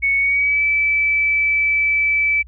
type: tone with pitch glide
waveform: sine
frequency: 2217 to 2310 Hz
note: C#7 to D7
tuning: 0 to -29 cents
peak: -14 dBFS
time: 0.02-2.43 s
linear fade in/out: 20 ms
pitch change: +71 cents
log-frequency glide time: 0.17-0.63 s
effects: added 60 Hz sine -38 dBFS peak until 2.47 s